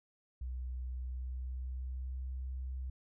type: tone with pitch glide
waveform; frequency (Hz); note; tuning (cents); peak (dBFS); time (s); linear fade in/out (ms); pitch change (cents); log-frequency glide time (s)
sine; 62.8 to 64.57; B1 to C2; +30 to -22; -37; 0.41-2.9; 5; +48; 0.91-2.38
effects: none